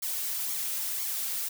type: noise with flanger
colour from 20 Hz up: blue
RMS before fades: -32 dBFS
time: 0.02-1.49 s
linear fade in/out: 10 ms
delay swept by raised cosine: 0.9 to 3.7 ms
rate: 2 Hz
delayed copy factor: +0.75
effects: none